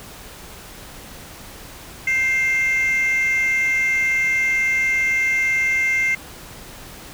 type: tone with frequency modulation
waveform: sine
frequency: 2106 Hz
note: C7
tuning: 11 cents sharp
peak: -14 dBFS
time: 2.07-6.15 s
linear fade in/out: 5 ms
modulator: 550 Hz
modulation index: 0.34
effects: tanh soft clip ceiling -15 dBFS + pink hiss -39 dBFS RMS until 7.13 s